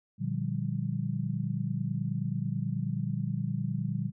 sine chord, G minor seventh, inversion first, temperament just, 117.6 / 147 / 176.4 / 196 Hz, Bb2 / D3 / F3 / G3, +16 / +2 / +18 / 0 cents, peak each -34 / -33 / -36 / -35 dBFS, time 0.18-4.12 s, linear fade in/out 50 ms, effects none

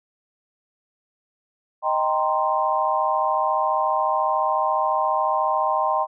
sine chord, C minor seventh, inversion first, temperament equal, 622.3 / 784 / 932.3 / 1046.5 Hz, Eb5 / G5 / Bb5 / C6, 0 / 0 / 0 / 0 cents, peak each -25 / -24 / -25 / -23 dBFS, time 1.82-6.07 s, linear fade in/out 50 ms, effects none

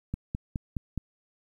click train, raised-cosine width 5 ms, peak -18 dBFS, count 5, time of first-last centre 0.14-0.977 s, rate 4.78 Hz, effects 10-bit

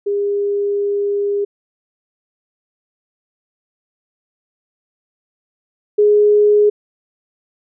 sine tone pair in turn, 405.4 / 416.6 Hz, G#4 / G#4, -42 / +5 cents, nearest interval unison, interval 47 cents, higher second, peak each -15 / -8 dBFS, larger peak second, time 0.06-1.45 / 5.98-6.7 s, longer first, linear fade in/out 10 ms, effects none

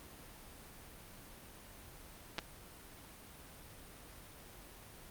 clicks, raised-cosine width 0.2 ms, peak -20 dBFS, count 2, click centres 2.383 / 2.389 s, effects pink hiss -54 dBFS RMS until 5.1 s + Opus 32 kbps

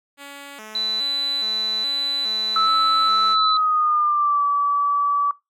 5% pulse tone with vibrato, 246.9 Hz, B3, in tune, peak -25 dBFS, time 0.17-3.37 s, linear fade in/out 50 ms, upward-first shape square, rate 1.2 Hz, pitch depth 230 cents each way
sine tone, 3988 Hz, B7, 16 cents sharp, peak -21 dBFS, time 0.75-3.57 s, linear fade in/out 2 ms
sine tone with pitch glide, 1306 to 1150.1 Hz, E6 to D6, -17 to -37 cents, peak -16 dBFS, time 2.56-5.31 s, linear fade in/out 2 ms, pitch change -220 cents, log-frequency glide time 3.29-4.44 s
effects noise-tail reverb RT60 0.2 s tail -22 dB re dry

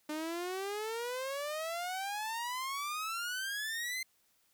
sawtooth exponential sweep, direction up, 299.7 to 2093 Hz, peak -32 dBFS, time 0.09-4.03 s, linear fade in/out 5 ms, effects white hiss -72 dBFS RMS until 4.53 s

